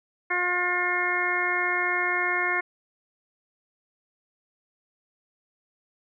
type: harmonic tone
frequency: 357 Hz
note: F4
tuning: 38 cents sharp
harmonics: 1 / 2 / 3 / 4 / 5 / 6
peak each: -33 / -33 / -31 / -31 / -28 / -27 dBFS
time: 0.3-2.61 s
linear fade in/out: 10 ms
effects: none